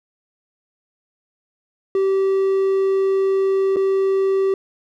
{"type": "tone with dropouts", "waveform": "triangle", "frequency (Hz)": 386.8, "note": "G4", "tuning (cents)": -23, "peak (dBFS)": -13, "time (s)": [1.95, 4.54], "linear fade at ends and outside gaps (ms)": 2, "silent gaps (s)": [3.761, 3.767], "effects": []}